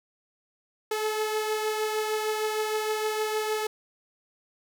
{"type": "beating tone pair", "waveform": "sawtooth", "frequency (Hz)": [430, 436.5], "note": ["A4", "A4"], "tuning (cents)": [-40, -14], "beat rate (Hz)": 6.5, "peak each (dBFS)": [-23, -31], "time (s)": [0.91, 3.67], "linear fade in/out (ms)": 5, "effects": []}